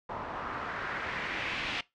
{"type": "noise with low-pass filter sweep", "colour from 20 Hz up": "white", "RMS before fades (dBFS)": -36, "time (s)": [0.09, 1.81], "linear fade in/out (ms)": 5, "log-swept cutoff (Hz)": [950, 2900], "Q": 1.9, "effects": ["noise-tail reverb RT60 0.2 s tail -21 dB re dry", "low-pass 6000 Hz 12 dB/octave"]}